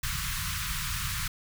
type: band-stop noise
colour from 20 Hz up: pink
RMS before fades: -32 dBFS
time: 0.03-1.28 s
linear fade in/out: 5 ms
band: 170 to 1100 Hz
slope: 48 dB/octave
effects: none